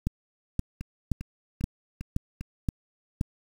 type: two click trains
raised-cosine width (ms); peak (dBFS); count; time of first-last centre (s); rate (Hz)
5; -13 / -23; 7 / 5; 0.07-3.211 / 0.81-2.41; 1.91 / 2.5
effects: 7-bit